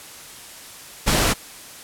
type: noise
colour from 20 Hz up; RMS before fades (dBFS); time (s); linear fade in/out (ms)
pink; -18; 1.06-1.34; 20
effects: white hiss -40 dBFS RMS until 1.83 s + low-pass 12000 Hz 12 dB/octave